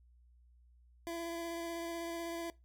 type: tone with vibrato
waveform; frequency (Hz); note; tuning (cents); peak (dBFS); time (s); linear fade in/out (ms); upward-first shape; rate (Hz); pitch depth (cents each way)
25% pulse; 336.7; E4; +37; -35; 1.07-2.5; 0; square; 16; 11
effects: noise-tail reverb RT60 0.2 s tail -20 dB re dry + added 60 Hz sine -61 dBFS peak until 2.64 s